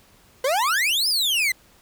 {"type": "exponential two-way sweep", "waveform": "40% pulse", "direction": "up then down", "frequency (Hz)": [493.9, 5274, 1987], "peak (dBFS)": -18, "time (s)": [0.44, 1.52], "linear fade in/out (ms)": 5, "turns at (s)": 1.08, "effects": ["pink hiss -55 dBFS RMS until 1.81 s"]}